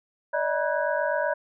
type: tone cluster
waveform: sine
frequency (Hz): 581 / 629 / 962 / 1496 / 1641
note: D5 / D#5 / B5 / F#6 / G#6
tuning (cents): -19 / +19 / -46 / +19 / -21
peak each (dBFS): -27 / -28 / -30 / -32 / -33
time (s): 0.33-1.34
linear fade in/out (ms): 10
effects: none